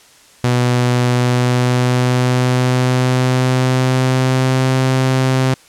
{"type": "tone with pitch glide", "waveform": "sawtooth", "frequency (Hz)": [123.47, 130.59], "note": ["B2", "C3"], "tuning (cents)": [0, -3], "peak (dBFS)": -8, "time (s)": [0.44, 5.54], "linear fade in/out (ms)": 0, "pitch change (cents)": 97, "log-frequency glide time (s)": [1.09, 4.74], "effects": ["white hiss -46 dBFS RMS until 5.68 s", "low-pass 9000 Hz 12 dB/octave"]}